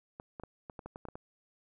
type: clicks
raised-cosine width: 1 ms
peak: -29 dBFS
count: 10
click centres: 0.199 / 0.398 / 0.436 / 0.698 / 0.792 / 0.86 / 0.959 / 1.053 / 1.086 / 1.155 s
effects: none